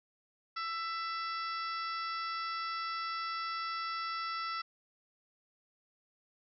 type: harmonic tone with a mistuned harmonic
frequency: 664 Hz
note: E5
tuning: 12 cents sharp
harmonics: 2 / 3 / 4 / 5 / 6 / 7 / 8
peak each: -36 / -44 / -49 / -52 / -52 / -47 / -47 dBFS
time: 0.56-4.62 s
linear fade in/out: 10 ms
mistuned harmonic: 5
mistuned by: +26 cents
effects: none